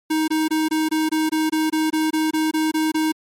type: tone bursts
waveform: square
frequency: 313.8 Hz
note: D#4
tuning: 15 cents sharp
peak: -18 dBFS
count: 15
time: 0.1-3.122 s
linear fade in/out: 10 ms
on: 180 ms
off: 23 ms
effects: MP3 64 kbps